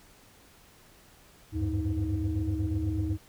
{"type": "tone cluster", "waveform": "sine", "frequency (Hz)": [76.4, 94, 102.1, 314.8], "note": ["D#2", "F#2", "G#2", "D#4"], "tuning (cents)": [-31, 28, -29, 20], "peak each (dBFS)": -31, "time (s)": [1.52, 3.18], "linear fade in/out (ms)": 50, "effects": ["tanh soft clip ceiling -21 dBFS", "pink hiss -57 dBFS RMS until 3.28 s"]}